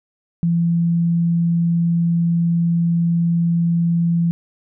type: tone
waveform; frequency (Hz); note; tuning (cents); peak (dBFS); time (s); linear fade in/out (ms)
sine; 169.3; E3; +46; -14; 0.43-4.31; 0
effects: none